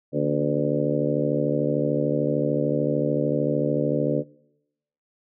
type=harmonic tone with a mistuned harmonic; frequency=73.42 Hz; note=D2; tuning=in tune; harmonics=2 / 3 / 4 / 5 / 6 / 7 / 8; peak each=-27 / -30 / -26 / -31 / -29 / -27 / -29 dBFS; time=0.12-4.24 s; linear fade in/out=50 ms; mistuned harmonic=3; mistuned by=+89 cents; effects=noise-tail reverb RT60 0.9 s tail -24 dB re dry